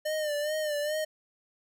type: tone with vibrato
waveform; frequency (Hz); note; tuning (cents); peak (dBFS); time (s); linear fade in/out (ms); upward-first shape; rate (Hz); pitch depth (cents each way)
square; 603; D5; +46; -29; 0.05-1.05; 10; sine; 2.4; 58
effects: none